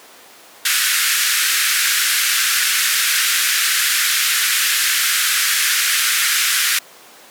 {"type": "band-pass noise", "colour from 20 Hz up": "pink", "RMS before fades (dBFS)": -17, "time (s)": [0.65, 6.79], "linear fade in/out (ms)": 5, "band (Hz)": [1400, 15000], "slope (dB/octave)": 48, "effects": ["pink hiss -42 dBFS RMS until 7.3 s", "high-pass 400 Hz 12 dB/octave"]}